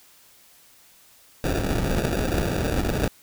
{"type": "noise with sample-and-hold", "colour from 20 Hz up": "pink", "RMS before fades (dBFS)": -24, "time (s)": [1.44, 3.08], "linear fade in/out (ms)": 0, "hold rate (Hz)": 1050, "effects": ["white hiss -54 dBFS RMS until 3.22 s"]}